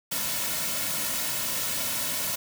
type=noise with comb filter; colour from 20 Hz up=white; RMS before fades=-29 dBFS; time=0.11-2.36 s; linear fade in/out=10 ms; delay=2.5 ms; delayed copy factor=-0.6; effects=none